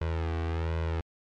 sawtooth tone with flanger, 81.7 Hz, E2, 15 cents flat, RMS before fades -30 dBFS, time 0.01-1.01 s, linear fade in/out 5 ms, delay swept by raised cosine 2 to 2.63 ms, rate 1.3 Hz, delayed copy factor +1, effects low-pass 3000 Hz 12 dB/octave + MP3 96 kbps

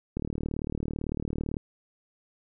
click train, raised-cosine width 3 ms, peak -18 dBFS, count 54, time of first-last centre 0.17-1.568 s, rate 37.9 Hz, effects none

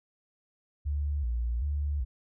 sine tone with vibrato, 65.41 Hz, C2, in tune, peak -27 dBFS, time 0.85-2.05 s, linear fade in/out 20 ms, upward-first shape square, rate 1.3 Hz, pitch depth 180 cents each way, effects none

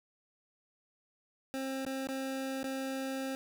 25% pulse tone with dropouts, 266.6 Hz, C4, 33 cents sharp, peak -31 dBFS, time 1.54-3.35 s, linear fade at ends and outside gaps 0 ms, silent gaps 1.851-1.864 / 2.072-2.088 / 2.631-2.642 s, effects none

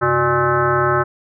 sine tone with frequency modulation, 830.6 Hz, G#5, in tune, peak -13 dBFS, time 0.01-1.04 s, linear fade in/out 20 ms, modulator 232 Hz, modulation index 3, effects none

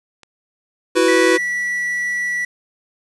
click, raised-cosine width 0.2 ms, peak -25 dBFS, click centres 0.233 s
square chord, E suspended second, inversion none, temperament equal, 329.6 / 370 / 493.9 Hz, E4 / F#4 / B4, 0 / 0 / 0 cents, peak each -18 / -17 / -17 dBFS, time 0.95-1.38 s, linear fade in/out 20 ms
triangle tone, 1951 Hz, B6, 22 cents flat, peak -17 dBFS, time 1.08-2.45 s, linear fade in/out 5 ms
effects resampled to 24000 Hz + 7-bit

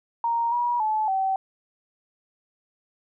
sine tone with pitch steps, 932 / 962 / 864 / 768 Hz, A#5 / B5 / A5 / G5, -1 / -46 / -32 / -36 cents, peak -21 dBFS, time 0.24-1.36 s, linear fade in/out 2 ms, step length 280 ms, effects none

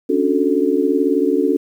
sine chord, D major seventh, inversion third, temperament just, 275.3 / 293.7 / 367.1 / 440.5 Hz, C#4 / D4 / F#4 / A4, -12 / 0 / -14 / +2 cents, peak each -19 / -19 / -19 / -19 dBFS, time 0.09-1.57 s, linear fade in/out 10 ms, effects 8-bit

